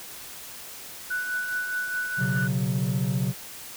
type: tone with tremolo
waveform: sine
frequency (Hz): 1485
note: F#6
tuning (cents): +6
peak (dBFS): -24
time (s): 1.1-2.48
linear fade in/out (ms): 10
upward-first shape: triangle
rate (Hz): 4.8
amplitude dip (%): 50
type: chord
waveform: triangle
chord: B suspended second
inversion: none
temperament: equal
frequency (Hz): 123.47 / 138.59 / 185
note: B2 / C#3 / F#3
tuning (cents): 0 / 0 / 0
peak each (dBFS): -25 / -24 / -25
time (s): 2.17-3.34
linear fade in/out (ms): 50
effects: tanh soft clip ceiling -16 dBFS + white hiss -41 dBFS RMS until 3.76 s